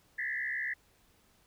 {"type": "tone with frequency modulation", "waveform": "sine", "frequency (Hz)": 1864.7, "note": "A#6", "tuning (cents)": 0, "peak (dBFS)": -32, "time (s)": [0.18, 0.74], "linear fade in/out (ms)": 10, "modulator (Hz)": 66.9, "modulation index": 2.5, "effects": ["pink hiss -67 dBFS RMS until 1.46 s"]}